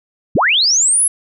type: linear sweep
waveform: sine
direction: up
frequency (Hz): 61.74 to 11040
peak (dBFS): -10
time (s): 0.35-1.08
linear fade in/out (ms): 5
effects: none